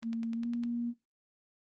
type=tone with pitch glide; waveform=sine; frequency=228.9 to 237.2 Hz; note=A#3 to A#3; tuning=-31 to +30 cents; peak=-31 dBFS; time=0.02-0.94 s; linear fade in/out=50 ms; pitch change=+61 cents; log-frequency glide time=0.34-0.49 s
type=click train; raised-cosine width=0.2 ms; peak=-31 dBFS; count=7; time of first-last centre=0.03-0.636 s; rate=9.9 Hz
effects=noise-tail reverb RT60 0.2 s tail -18 dB re dry + Opus 24 kbps